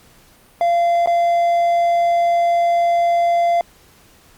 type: tone with dropouts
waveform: triangle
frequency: 688 Hz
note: F5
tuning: 26 cents flat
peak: -11 dBFS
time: 0.61-3.61 s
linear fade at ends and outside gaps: 1 ms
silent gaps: 1.06-1.073 s
effects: pink hiss -50 dBFS RMS until 4.37 s + Opus 48 kbps